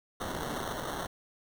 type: noise with sample-and-hold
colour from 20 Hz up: blue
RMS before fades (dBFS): -36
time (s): 0.2-1.07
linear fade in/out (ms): 10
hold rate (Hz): 2450
effects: none